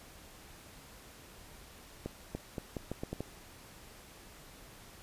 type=accelerating click train; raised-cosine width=2 ms; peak=-23 dBFS; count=8; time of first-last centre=2.06-3.206 s; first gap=290 ms; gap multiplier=0.8; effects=pink hiss -54 dBFS RMS until 5.02 s + resampled to 32000 Hz